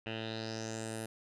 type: tone with low-pass filter sweep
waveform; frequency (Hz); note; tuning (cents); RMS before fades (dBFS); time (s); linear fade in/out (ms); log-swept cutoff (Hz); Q
10% pulse; 111.5; A2; +23; -40; 0.06-1.06; 5; 2700 to 11000; 4.6
effects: none